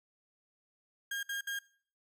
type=tone bursts; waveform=35% pulse; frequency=1618 Hz; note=G#6; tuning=46 cents flat; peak=-33 dBFS; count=3; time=1.11-1.59 s; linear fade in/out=5 ms; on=120 ms; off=60 ms; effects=noise-tail reverb RT60 0.5 s tail -22 dB re dry